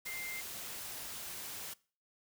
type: tone in noise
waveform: sine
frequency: 2096 Hz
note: C7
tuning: 2 cents sharp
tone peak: -41 dBFS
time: 0.06-0.41 s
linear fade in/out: 10 ms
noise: white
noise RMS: -44 dBFS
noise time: 0.05-1.74 s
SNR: 0 dB
effects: noise-tail reverb RT60 0.4 s tail -22 dB re dry